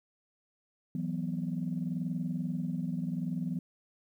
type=chord; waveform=sine; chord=E suspended second; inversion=none; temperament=just; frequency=164.81 / 185.42 / 247.2 Hz; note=E3 / F#3 / B3; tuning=0 / +4 / +2 cents; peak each=-34 / -35 / -36 dBFS; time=0.95-3.59 s; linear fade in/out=2 ms; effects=tanh soft clip ceiling -23 dBFS + 11-bit